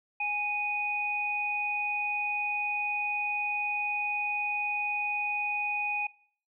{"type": "tone pair together", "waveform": "sine", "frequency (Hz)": [828, 2484], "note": ["G#5", "D#7"], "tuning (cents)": [-5, -3], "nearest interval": "octave + perfect fifth", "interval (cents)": 1902, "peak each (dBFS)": [-34, -29], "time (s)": [0.2, 6.07], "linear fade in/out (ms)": 5, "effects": ["noise-tail reverb RT60 0.5 s tail -20 dB re dry"]}